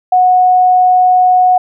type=tone; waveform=sine; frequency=733 Hz; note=F#5; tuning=16 cents flat; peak=-5 dBFS; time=0.12-1.58 s; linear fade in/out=5 ms; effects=none